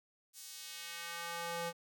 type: tone with high-pass filter sweep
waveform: square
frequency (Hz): 170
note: F3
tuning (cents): -46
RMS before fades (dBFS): -43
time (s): 0.33-1.73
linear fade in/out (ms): 50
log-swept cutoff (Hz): 7100 to 410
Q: 0.89
effects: none